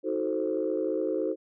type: chord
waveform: sine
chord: D# diminished seventh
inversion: none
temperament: equal with one note detuned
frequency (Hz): 316.2 / 370 / 440 / 523.3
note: D#4 / F#4 / A4 / C5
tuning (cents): +28 / 0 / 0 / 0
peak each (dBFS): -31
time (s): 0.03-1.36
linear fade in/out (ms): 50
effects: tanh soft clip ceiling -17 dBFS